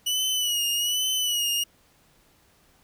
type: tone with vibrato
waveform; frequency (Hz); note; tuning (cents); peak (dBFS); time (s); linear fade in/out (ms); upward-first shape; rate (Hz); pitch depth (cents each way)
sawtooth; 2939; F#7; -12; -20; 0.06-1.64; 10; sine; 1.2; 62
effects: pink hiss -61 dBFS RMS until 2.83 s